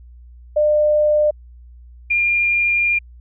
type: tone pair in turn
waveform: sine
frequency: 601 / 2404 Hz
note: D5 / D7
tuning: +40 / +40 cents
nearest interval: 2 octaves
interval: 2400 cents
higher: second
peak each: -12 / -14 dBFS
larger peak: first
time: 0.56-1.31 / 2.1-2.99 s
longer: second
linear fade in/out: 10 ms
effects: added 60 Hz sine -39 dBFS peak until 3.2 s